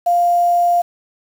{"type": "tone with quantisation", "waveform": "sine", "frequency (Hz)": 698.5, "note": "F5", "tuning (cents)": 0, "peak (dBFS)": -11, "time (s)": [0.06, 0.82], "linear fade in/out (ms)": 10, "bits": 6, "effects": []}